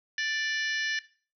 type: harmonic tone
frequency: 587.3 Hz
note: D5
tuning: in tune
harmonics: 3 / 4 / 5 / 6 / 7 / 8 / 9 / 10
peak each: -29 / -40 / -38 / -43 / -42 / -49 / -40 / -44 dBFS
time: 0.18-0.99 s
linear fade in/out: 2 ms
effects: noise-tail reverb RT60 0.4 s tail -17 dB re dry